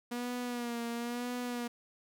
sawtooth tone with vibrato, 240 Hz, B3, 49 cents flat, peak -31 dBFS, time 0.11-1.68 s, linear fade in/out 10 ms, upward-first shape sine, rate 1 Hz, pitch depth 44 cents each way, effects none

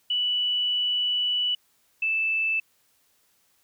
sine tone pair in turn, 2960 / 2637 Hz, F#7 / E7, 0 / 0 cents, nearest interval major second, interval 200 cents, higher first, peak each -22 dBFS, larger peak neither, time 0.1-1.55 / 2.02-2.6 s, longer first, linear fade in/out 5 ms, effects white hiss -66 dBFS RMS until 3.63 s

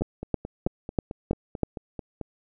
two click trains, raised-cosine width 2 ms, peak -10 / -20 dBFS, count 6 / 11, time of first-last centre 0.02-1.633 / 0.01-2.213 s, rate 3.1 / 4.54 Hz, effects none

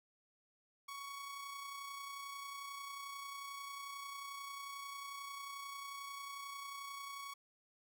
sawtooth tone with amplitude modulation, 1117 Hz, C#6, 13 cents sharp, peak -40 dBFS, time 0.88-7.34 s, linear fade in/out 10 ms, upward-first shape sine, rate 31.2 Hz, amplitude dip 35%, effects none

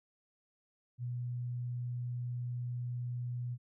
sine tone, 122.3 Hz, B2, 16 cents flat, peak -35 dBFS, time 0.98-3.58 s, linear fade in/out 50 ms, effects none

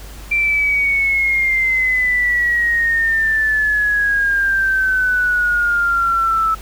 sine exponential sweep, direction down, 2358 to 1308 Hz, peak -13 dBFS, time 0.31-6.55 s, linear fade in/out 10 ms, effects added 50 Hz sine -32 dBFS peak until 6.61 s + pink hiss -39 dBFS RMS until 6.61 s

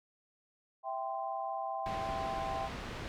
sine chord, C major, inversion first, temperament equal with one note detuned, 659.3 / 784 / 1039.3 Hz, E5 / G5 / C6, 0 / 0 / -12 cents, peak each -40 / -37 / -41 dBFS, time 0.83-2.7 s, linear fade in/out 50 ms
pink low-pass noise, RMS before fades -42 dBFS, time 1.86-3.08 s, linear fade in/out 0 ms, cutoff 3500 Hz, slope 12 dB/octave
effects none

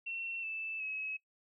sine tone with pitch steps, 2712 / 2638 / 2566 Hz, E7 / E7 / E7, +49 / +1 / -47 cents, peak -37 dBFS, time 0.06-1.17 s, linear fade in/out 10 ms, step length 370 ms, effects noise-tail reverb RT60 0.1 s tail -20 dB re dry

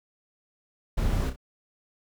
brown noise with echo, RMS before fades -26 dBFS, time 0.97-1.3 s, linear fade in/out 10 ms, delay 31 ms, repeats 2, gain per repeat -8 dB, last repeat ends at 1.362 s, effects none

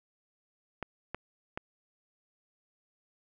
clicks, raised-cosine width 0.5 ms, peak -20 dBFS, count 3, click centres 0.827 / 1.146 / 1.575 s, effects none

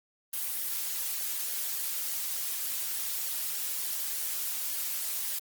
blue noise with flanger, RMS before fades -33 dBFS, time 0.33-5.39 s, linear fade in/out 5 ms, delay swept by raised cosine 0.78 to 6.18 ms, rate 3.4 Hz, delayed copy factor -0.55, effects Opus 32 kbps

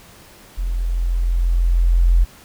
sine tone with level ramp, 43.09 Hz, F1, 22 cents flat, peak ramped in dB -19 to -9 dBFS, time 0.57-2.25 s, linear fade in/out 20 ms, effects pink hiss -45 dBFS RMS until 2.44 s

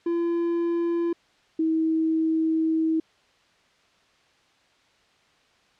triangle / sine tone pair in turn, 340 / 320.8 Hz, F4 / E4, -46 / -47 cents, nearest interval minor second, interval 101 cents, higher first, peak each -20 dBFS, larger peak neither, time 0.06-1.13 / 1.59-3 s, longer second, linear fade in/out 5 ms, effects white hiss -61 dBFS RMS until 5.79 s + low-pass 4000 Hz 12 dB/octave

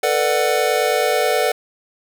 square chord, B minor seventh, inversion third, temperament just, 444.5 / 493.9 / 592.7 / 740.8 Hz, A4 / B4 / D5 / F#5, +18 / 0 / +16 / +2 cents, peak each -22 dBFS, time 0.03-1.52 s, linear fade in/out 5 ms, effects none

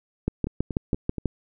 two click trains, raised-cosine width 3 ms, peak -17 / -10 dBFS, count 4 / 7, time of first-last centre 0.47-1.183 / 0.28-1.257 s, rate 4.21 / 6.14 Hz, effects none

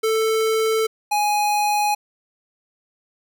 square tone pair in turn, 442.1 / 832.4 Hz, A4 / G#5, +8 / +4 cents, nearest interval major seventh, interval 1096 cents, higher second, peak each -18 dBFS, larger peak neither, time 0.03-0.87 / 1.11-1.95 s, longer neither, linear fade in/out 10 ms, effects none

